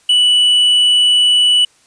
triangle tone with hard clipping, 2960 Hz, F#7, in tune, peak -9 dBFS, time 0.09-1.65 s, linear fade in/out 5 ms, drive 6 dB, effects white hiss -52 dBFS RMS until 1.86 s + resampled to 22050 Hz

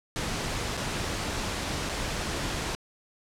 pink noise with dropouts, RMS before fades -31 dBFS, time 0.16-2.75 s, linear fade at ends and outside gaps 0 ms, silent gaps 0.77-0.775 / 1.891-1.895 s, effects low-pass 8000 Hz 12 dB/octave

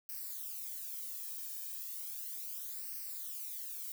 violet noise with flanger, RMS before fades -43 dBFS, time 0.09-3.92 s, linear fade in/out 0 ms, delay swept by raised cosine 0.28 to 1.48 ms, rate 0.35 Hz, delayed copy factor -0.8, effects none

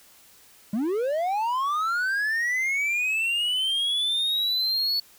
triangle linear sweep, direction up, 194.4 to 4446 Hz, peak -21 dBFS, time 0.73-5 s, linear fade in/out 5 ms, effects white hiss -54 dBFS RMS until 5.18 s

